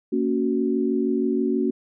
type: chord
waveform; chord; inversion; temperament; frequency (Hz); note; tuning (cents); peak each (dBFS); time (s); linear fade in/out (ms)
sine; F# major; first; just; 231.2 / 277.5 / 370; A#3 / C#4 / F#4; -14 / +2 / 0; -24; 0.12-1.71; 10
effects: none